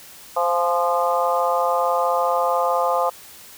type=harmonic tone with a mistuned harmonic; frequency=173.9 Hz; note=F3; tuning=7 cents flat; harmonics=3 / 4 / 5 / 6 / 7; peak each=-22 / -23 / -24 / -25 / -25 dBFS; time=0.36-3.1 s; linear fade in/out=10 ms; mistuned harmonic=5; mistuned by=-31 cents; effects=white hiss -43 dBFS RMS until 3.57 s